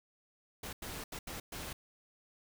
pink noise bursts at uneven times, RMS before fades -43 dBFS, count 5, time 0.63-0.73 / 0.82-1.04 / 1.12-1.19 / 1.27-1.4 / 1.52-1.73 s, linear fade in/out 5 ms, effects none

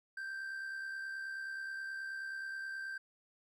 triangle tone with amplitude modulation, 1568 Hz, G6, in tune, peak -36 dBFS, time 0.17-2.98 s, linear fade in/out 5 ms, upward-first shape sine, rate 69.4 Hz, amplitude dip 40%, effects none

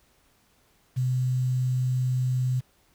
sine tone with quantisation, 127.3 Hz, C3, 47 cents flat, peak -22 dBFS, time 0.96-2.61 s, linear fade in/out 20 ms, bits 8, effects pink hiss -64 dBFS RMS until 2.94 s

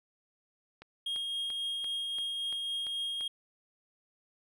click train, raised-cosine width 0.3 ms, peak -32 dBFS, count 8, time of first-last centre 0.82-3.209 s, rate 2.93 Hz
triangle tone with tremolo, 3250 Hz, G#7, 38 cents flat, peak -30 dBFS, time 1.06-3.28 s, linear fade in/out 5 ms, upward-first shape triangle, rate 3.7 Hz, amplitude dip 25%
effects none

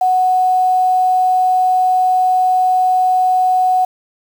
sine tone with quantisation, 740 Hz, F#5, in tune, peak -10 dBFS, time 0.01-3.85 s, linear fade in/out 5 ms, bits 6, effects none

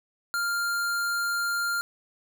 square tone, 1398 Hz, F6, 1 cent sharp, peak -26 dBFS, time 0.34-1.81 s, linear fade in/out 0 ms, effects none

